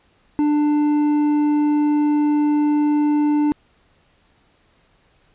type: tone with hard clipping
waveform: triangle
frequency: 296.5 Hz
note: D4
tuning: 17 cents sharp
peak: -16 dBFS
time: 0.39-3.52 s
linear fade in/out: 0 ms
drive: 9 dB
effects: pink hiss -59 dBFS RMS until 5.34 s + resampled to 8000 Hz